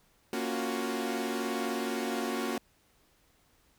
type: chord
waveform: sawtooth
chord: Gb major seventh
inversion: first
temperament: equal with one note detuned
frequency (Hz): 233.1 / 277.2 / 350.6 / 370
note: Bb3 / Db4 / F4 / Gb4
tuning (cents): 0 / 0 / +7 / 0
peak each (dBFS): -31 / -33 / -35 / -32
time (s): 0.33-2.58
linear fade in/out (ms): 2
effects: pink hiss -67 dBFS RMS until 3.78 s